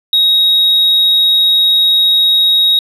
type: tone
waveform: sine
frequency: 3783 Hz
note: A#7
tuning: 25 cents sharp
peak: -5 dBFS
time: 0.13-2.79 s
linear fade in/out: 2 ms
effects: tanh soft clip ceiling -5 dBFS